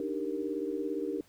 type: chord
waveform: sine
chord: Eb major seventh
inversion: third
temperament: equal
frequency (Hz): 293.7 / 311.1 / 392 / 466.2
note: D4 / Eb4 / G4 / Bb4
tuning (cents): 0 / 0 / 0 / 0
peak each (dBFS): -37 / -37 / -36 / -37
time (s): 0-1.21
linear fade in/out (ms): 2
effects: pink hiss -63 dBFS RMS until 1.28 s

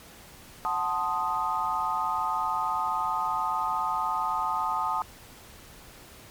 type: chord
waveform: sine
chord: F# diminished seventh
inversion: none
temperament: equal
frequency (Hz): 740 / 880 / 1046.5 / 1244.5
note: F#5 / A5 / C6 / Eb6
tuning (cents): 0 / 0 / 0 / 0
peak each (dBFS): -34 / -29 / -33 / -29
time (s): 0.65-5.02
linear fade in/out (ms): 0
effects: pink hiss -49 dBFS RMS until 6.3 s + MP3 96 kbps

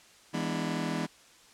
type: chord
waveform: sawtooth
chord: E dominant seventh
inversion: none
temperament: just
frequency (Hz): 164.81 / 206 / 247.2 / 296.7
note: E3 / G#3 / B3 / D4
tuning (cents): 0 / -14 / +2 / +18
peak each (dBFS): -30 / -32 / -31 / -33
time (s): 0.33-1.07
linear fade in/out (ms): 20
effects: white hiss -57 dBFS RMS until 1.53 s + low-pass 8000 Hz 12 dB/octave

